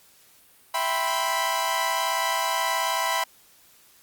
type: chord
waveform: sawtooth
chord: C major seventh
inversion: first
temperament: equal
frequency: 659.3 / 784 / 987.8 / 1046.5 Hz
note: E5 / G5 / B5 / C6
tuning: 0 / 0 / 0 / 0 cents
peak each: -27 / -27 / -22 / -27 dBFS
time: 0.74-3.24 s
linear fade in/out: 5 ms
effects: white hiss -56 dBFS RMS until 4.02 s + Opus 48 kbps